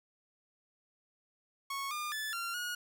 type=tone with pitch steps; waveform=sawtooth; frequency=1103 / 1207 / 1739 / 1379 / 1446 Hz; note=C#6 / D6 / A6 / F6 / F#6; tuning=-9 / +47 / -21 / -22 / -40 cents; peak=-32 dBFS; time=1.7-2.75 s; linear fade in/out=5 ms; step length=210 ms; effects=none